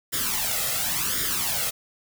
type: noise with flanger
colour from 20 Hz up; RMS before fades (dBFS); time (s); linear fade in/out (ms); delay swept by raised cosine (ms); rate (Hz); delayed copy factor
white; -26; 0.12-1.71; 20; 0.57 to 1.57; 0.93; +0.75
effects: none